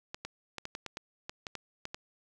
clicks, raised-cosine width 0.2 ms, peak -21 dBFS, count 12, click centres 0.145 / 0.25 / 0.583 / 0.654 / 0.751 / 0.863 / 0.971 / 1.295 / 1.468 / 1.553 / 1.854 / 1.945 s, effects none

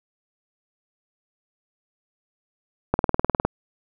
click train, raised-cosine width 1 ms, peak -4 dBFS, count 11, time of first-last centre 2.94-3.45 s, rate 19.6 Hz, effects none

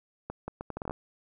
accelerating click train, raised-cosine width 1 ms, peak -21 dBFS, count 10, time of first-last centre 0.3-0.909 s, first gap 180 ms, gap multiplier 0.72, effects none

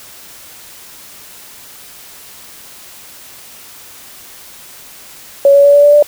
sine tone with pitch steps, 559 / 564.8 / 570.7 / 576.7 / 582.7 / 588.8 Hz, C#5 / C#5 / D5 / D5 / D5 / D5, +14 / +32 / -50 / -32 / -14 / +4 cents, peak -3 dBFS, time 5.45-6.026 s, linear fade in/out 2 ms, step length 96 ms, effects white hiss -36 dBFS RMS until 6.07 s

